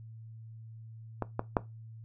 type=clicks; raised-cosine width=1 ms; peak=-17 / -16 / -10 dBFS; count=3; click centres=1.223 / 1.394 / 1.568 s; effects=noise-tail reverb RT60 0.2 s tail -17 dB re dry + added 112 Hz sine -45 dBFS peak until 2.04 s